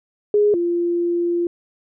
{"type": "tone pair in turn", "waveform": "sine", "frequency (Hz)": [415.3, 345.5], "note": ["G#4", "F4"], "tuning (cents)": [0, -19], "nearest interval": "minor third", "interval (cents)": 319, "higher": "first", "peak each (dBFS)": [-12, -17], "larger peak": "first", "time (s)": [[0.34, 0.54], [0.54, 1.47]], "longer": "second", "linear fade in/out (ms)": 2, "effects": []}